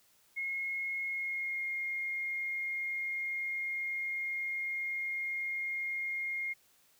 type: tone with pitch glide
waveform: sine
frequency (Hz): 2160 to 2134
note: C#7 to C7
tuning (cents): -45 to +34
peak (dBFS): -33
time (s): 0.36-6.54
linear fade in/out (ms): 20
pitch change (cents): -21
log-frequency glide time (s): 1.08-1.68
effects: white hiss -67 dBFS RMS until 6.99 s